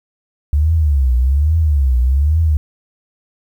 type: tone with vibrato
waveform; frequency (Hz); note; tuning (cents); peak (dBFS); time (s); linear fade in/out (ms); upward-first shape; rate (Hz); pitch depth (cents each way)
sine; 70.6; C#2; +32; -10; 0.53-2.57; 0; triangle; 1.2; 280
effects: 8-bit